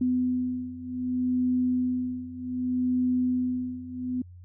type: beating tone pair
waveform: sine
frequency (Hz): 251.1 / 251.75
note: B3 / B3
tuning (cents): +29 / +33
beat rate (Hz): 0.65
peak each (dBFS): -29 / -26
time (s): 0.01-4.22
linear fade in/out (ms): 5
effects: added 89 Hz sine -44 dBFS peak until 4.44 s